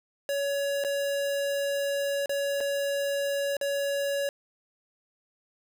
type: tone with dropouts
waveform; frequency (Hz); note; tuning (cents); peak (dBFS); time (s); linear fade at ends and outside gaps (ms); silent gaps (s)
square; 562; C#5; +24; -27; 0.29-4.29; 1; 0.839-0.847 / 2.259-2.294 / 2.605-2.609 / 3.568-3.612
effects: none